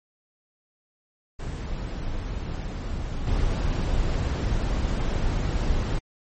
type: noise with level steps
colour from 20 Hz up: brown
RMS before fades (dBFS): -30 / -24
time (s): 1.39-5.99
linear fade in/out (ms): 10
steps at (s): 3.27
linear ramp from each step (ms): 2
effects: MP3 32 kbps